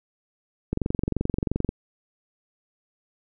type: click train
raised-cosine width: 3 ms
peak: -11 dBFS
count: 23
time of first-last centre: 0.73-1.691 s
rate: 22.9 Hz
effects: none